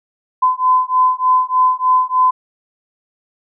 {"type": "beating tone pair", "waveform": "sine", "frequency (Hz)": [1016, 1019.3], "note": ["B5", "C6"], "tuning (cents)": [49, -46], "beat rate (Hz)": 3.3, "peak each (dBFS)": -14, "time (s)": [0.42, 2.31], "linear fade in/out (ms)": 10, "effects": []}